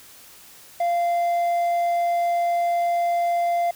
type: tone with hard clipping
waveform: sine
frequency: 692 Hz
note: F5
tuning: 16 cents flat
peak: -20 dBFS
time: 0.8-3.71 s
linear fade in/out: 5 ms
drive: 3 dB
effects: white hiss -47 dBFS RMS until 3.75 s